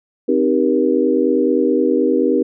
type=chord; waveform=sine; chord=C minor seventh; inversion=none; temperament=equal with one note detuned; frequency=261.6 / 311.1 / 392 / 476 Hz; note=C4 / Eb4 / G4 / Bb4; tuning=0 / 0 / 0 / +36 cents; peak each=-18 dBFS; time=0.28-2.43 s; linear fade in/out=10 ms; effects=none